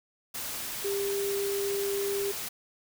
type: tone in noise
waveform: sine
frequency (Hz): 399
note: G4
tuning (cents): +31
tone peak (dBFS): -28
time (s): 0.84-2.32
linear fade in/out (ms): 10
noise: white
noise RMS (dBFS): -36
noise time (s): 0.34-2.49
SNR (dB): +5
effects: none